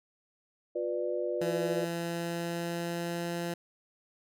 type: chord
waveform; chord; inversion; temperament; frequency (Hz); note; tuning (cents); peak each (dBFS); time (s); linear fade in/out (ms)
sine; B diminished; second; just; 355.6 / 493.9 / 592.7; F4 / B4 / D5; +31 / 0 / +16; -34; 0.75-1.85; 10
type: tone with pitch glide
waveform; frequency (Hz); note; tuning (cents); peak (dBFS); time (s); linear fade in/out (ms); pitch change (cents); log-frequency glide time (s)
15% pulse; 168.9 to 171.55; E3 to F3; +42 to -31; -26; 1.41-3.54; 5; +27; 1.52-3.36
effects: none